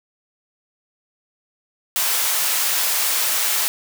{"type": "high-pass noise", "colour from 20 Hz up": "white", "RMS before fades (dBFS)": -20, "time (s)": [1.96, 3.68], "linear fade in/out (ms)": 0, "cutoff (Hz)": 680, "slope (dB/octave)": 12, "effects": []}